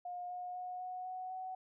sine tone with pitch steps, 714 / 720.6 / 727.3 / 734.1 / 740.9 / 747.8 Hz, F5 / F#5 / F#5 / F#5 / F#5 / F#5, +38 / -46 / -30 / -14 / +2 / +18 cents, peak -40 dBFS, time 0.05-1.55 s, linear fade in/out 5 ms, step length 250 ms, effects none

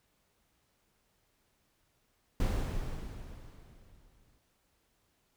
brown noise with exponential decay, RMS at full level -28 dBFS, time 2.4-4.38 s, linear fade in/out 2 ms, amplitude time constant 430 ms, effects pink hiss -74 dBFS RMS until 5.36 s

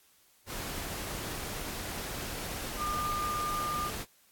sine tone in noise, 1205 Hz, D6, 44 cents sharp, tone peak -31 dBFS, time 2.77-3.91 s, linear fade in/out 50 ms, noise pink, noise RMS -38 dBFS, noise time 0.46-4.06 s, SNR +4 dB, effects white hiss -64 dBFS RMS until 4.31 s + AAC 64 kbps

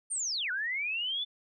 sine linear two-way sweep, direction down then up, 9180 to 1431 to 3532 Hz, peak -30 dBFS, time 0.1-1.25 s, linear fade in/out 20 ms, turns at 0.51 s, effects none

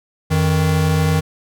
square tone pair together, 88.91 / 157.5 Hz, F2 / D#3, +31 / +21 cents, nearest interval minor seventh, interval 990 cents, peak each -19 / -16 dBFS, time 0.3-1.21 s, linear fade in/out 20 ms, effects none

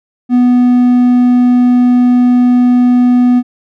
triangle tone, 246.7 Hz, B3, 2 cents flat, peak -3 dBFS, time 0.29-3.43 s, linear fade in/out 50 ms, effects none

